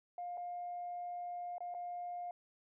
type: tone with dropouts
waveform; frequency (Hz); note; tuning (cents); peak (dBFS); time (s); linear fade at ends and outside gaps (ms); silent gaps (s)
sine; 707; F5; +21; -39; 0.18-2.31; 2; 0.373-0.377 / 1.582-1.605 / 1.741-1.747
effects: tanh soft clip ceiling -35 dBFS